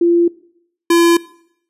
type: tone pair in turn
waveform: sine / square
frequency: 343.2 / 339.7 Hz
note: F4 / F4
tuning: -30 / -48 cents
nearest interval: unison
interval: 18 cents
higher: first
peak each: -9 dBFS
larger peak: neither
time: 0.01-0.28 / 0.9-1.17 s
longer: neither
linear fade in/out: 5 ms
effects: noise-tail reverb RT60 0.7 s tail -20 dB re dry + resampled to 32000 Hz